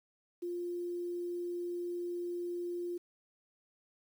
sine tone with quantisation, 350.1 Hz, F4, 4 cents sharp, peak -35 dBFS, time 0.42-2.98 s, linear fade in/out 10 ms, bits 10, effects none

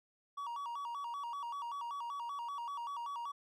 triangle tone with vibrato, 1034 Hz, C6, 21 cents flat, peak -37 dBFS, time 0.37-3.32 s, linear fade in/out 10 ms, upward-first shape square, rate 5.2 Hz, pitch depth 160 cents each way, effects none

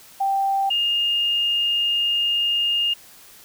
sine tone pair in turn, 784 / 2830 Hz, G5 / F7, 0 / +22 cents, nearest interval octave + minor seventh, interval 2222 cents, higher second, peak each -18 dBFS, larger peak neither, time 0.2-0.7 / 0.7-2.94 s, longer second, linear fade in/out 10 ms, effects white hiss -47 dBFS RMS until 3.44 s

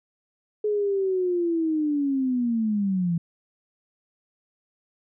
sine linear sweep, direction down, 425.4 to 164.81 Hz, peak -21 dBFS, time 0.64-3.18 s, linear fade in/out 5 ms, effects none

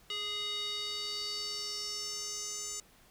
square tone with band-pass filter sweep, 415.3 Hz, G#4, in tune, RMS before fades -38 dBFS, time 0.1-2.8 s, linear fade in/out 2 ms, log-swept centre 3300 to 6900 Hz, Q 4.9, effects pink hiss -62 dBFS RMS until 3.1 s

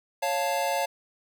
square chord, Db augmented, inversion none, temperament equal, 554.4 / 698.5 / 880 Hz, Db5 / F5 / A5, 0 / 0 / 0 cents, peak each -30 dBFS, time 0.22-0.86 s, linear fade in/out 10 ms, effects none

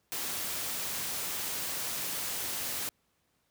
white noise, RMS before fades -35 dBFS, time 0.12-2.89 s, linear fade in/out 0 ms, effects pink hiss -74 dBFS RMS until 3.5 s + high-pass 60 Hz 12 dB/octave

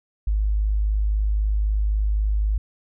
sine tone, 51.91 Hz, G#1, in tune, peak -18 dBFS, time 0.27-2.58 s, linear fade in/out 5 ms, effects none

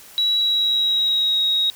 sine tone with pitch glide, 3900 to 3787 Hz, B7 to A#7, -23 to +27 cents, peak -16 dBFS, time 0.18-1.7 s, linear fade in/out 0 ms, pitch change -50 cents, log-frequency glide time 0.34-1.4 s, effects white hiss -44 dBFS RMS until 1.75 s

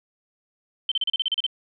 sine tone bursts, 3094 Hz, G7, 23 cents flat, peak -20 dBFS, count 10, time 0.89-1.465 s, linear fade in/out 2 ms, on 26 ms, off 35 ms, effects none

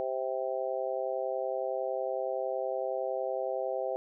harmonic tone, 130.81 Hz, C3, in tune, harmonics 3 / 4 / 5 / 6, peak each -38 / -33 / -35 / -39 dBFS, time 0-3.96 s, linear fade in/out 0 ms, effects none

